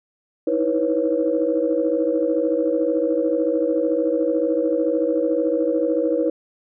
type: tone cluster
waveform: sine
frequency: 312.8 / 326.4 / 490 / 548 Hz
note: D#4 / E4 / B4 / C#5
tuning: +9 / -17 / -14 / -20 cents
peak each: -25 / -23 / -21 / -23 dBFS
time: 0.47-6.3 s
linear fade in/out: 5 ms
effects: tanh soft clip ceiling -7 dBFS